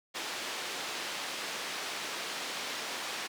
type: band-pass noise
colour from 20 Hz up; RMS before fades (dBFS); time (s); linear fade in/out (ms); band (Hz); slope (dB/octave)
white; -38; 0.14-3.28; 20; 270 to 4300; 12
effects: none